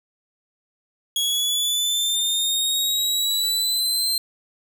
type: linear sweep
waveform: sawtooth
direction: up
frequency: 3322 to 4147 Hz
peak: -17 dBFS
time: 1.16-4.18 s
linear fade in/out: 2 ms
effects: none